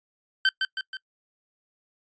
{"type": "tone with echo", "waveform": "25% pulse", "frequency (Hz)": 1547, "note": "G6", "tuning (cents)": -23, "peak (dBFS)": -14, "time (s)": [0.45, 0.49], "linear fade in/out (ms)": 2, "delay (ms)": 160, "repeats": 3, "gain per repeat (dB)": -5, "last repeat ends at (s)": 0.97, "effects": ["noise-tail reverb RT60 0.1 s tail -24 dB re dry", "resampled to 16000 Hz"]}